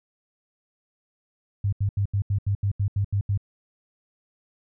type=tone bursts; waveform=sine; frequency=100 Hz; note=G2; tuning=35 cents sharp; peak=-20 dBFS; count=11; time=1.64-3.376 s; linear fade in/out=5 ms; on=86 ms; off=79 ms; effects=none